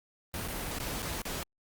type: noise with dropouts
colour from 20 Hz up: pink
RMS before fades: -36 dBFS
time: 0.34-1.43 s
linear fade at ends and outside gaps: 0 ms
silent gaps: 0.478-0.484 / 0.785-0.801 / 1.021-1.027 / 1.218-1.253 s
effects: Opus 32 kbps